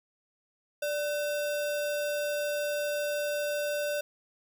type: tone with sample-and-hold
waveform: sine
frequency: 587.3 Hz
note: D5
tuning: in tune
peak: -28 dBFS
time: 0.82-4.01 s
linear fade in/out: 5 ms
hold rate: 2100 Hz
effects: none